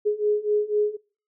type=beating tone pair; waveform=sine; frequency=416.7 / 420.7 Hz; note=G#4 / G#4; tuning=+6 / +22 cents; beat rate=4 Hz; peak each=-24 / -22 dBFS; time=0.05-0.97 s; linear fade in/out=20 ms; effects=noise-tail reverb RT60 0.4 s tail -25 dB re dry